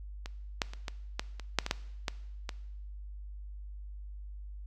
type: clicks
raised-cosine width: 0.2 ms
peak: -23 / -10 / -26 / -18 / -14 / -25 / -7 / -16 / -10 / -13 / -18 dBFS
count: 11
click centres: 0.259 / 0.618 / 0.735 / 0.882 / 1.195 / 1.397 / 1.587 / 1.664 / 1.711 / 2.082 / 2.492 s
effects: noise-tail reverb RT60 0.9 s tail -19 dB re dry + added 50 Hz sine -41 dBFS peak until 4.66 s